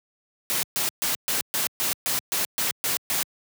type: noise bursts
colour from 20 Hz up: white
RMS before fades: -25 dBFS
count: 11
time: 0.5-3.23 s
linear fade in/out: 0 ms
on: 130 ms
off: 130 ms
effects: high-pass 100 Hz 12 dB/octave